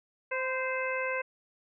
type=harmonic tone with a mistuned harmonic; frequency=520 Hz; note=C5; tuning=11 cents flat; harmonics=1 / 2 / 3 / 4 / 5; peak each=-33 / -37 / -36 / -36 / -38 dBFS; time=0.31-1.22 s; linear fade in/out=10 ms; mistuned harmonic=2; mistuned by=-23 cents; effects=none